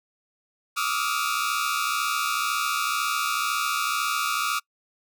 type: tone cluster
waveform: sawtooth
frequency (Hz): 1155 / 1229 / 1291 / 1399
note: D6 / D#6 / E6 / F6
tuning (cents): -29 / -22 / -37 / +3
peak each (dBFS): -26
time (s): 0.76-4.6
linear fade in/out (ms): 20
effects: noise-tail reverb RT60 0.1 s tail -26 dB re dry